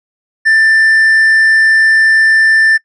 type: tone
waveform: triangle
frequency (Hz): 1777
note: A6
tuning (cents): +17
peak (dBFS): -4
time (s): 0.45-2.78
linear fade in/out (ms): 20
effects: noise-tail reverb RT60 0.1 s tail -24 dB re dry + resampled to 22050 Hz